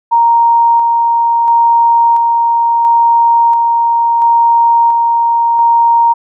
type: tone with tremolo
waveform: sine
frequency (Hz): 932.3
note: A#5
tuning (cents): 0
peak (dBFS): -5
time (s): 0.11-6.14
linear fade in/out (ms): 20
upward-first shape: square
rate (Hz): 0.73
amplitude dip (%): 25
effects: none